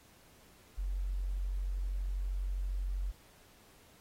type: tone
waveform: sine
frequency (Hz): 46.25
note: F#1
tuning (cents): 0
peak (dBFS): -32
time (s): 0.77-3.12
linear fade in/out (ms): 20
effects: pink hiss -62 dBFS RMS until 4 s + AAC 48 kbps